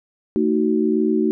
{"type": "chord", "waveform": "sine", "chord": "D# diminished", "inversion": "second", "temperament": "just", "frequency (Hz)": [224, 311.1, 373.4], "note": ["A3", "D#4", "F#4"], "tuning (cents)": [31, 0, 16], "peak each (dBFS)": -20, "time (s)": [0.36, 1.31], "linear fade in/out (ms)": 0, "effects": []}